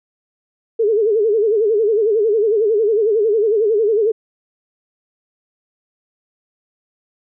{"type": "tone with vibrato", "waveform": "sine", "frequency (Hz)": 430.6, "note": "A4", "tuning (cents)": -37, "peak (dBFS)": -12, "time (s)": [0.79, 4.12], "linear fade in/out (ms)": 10, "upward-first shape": "sine", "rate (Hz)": 11, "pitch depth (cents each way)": 120, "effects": []}